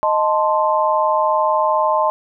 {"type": "chord", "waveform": "sine", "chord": "A diminished", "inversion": "second", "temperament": "equal", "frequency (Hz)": [622.3, 880, 1046.5], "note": ["Eb5", "A5", "C6"], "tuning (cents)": [0, 0, 0], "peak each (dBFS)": -18, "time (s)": [0.03, 2.1], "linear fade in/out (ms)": 0, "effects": []}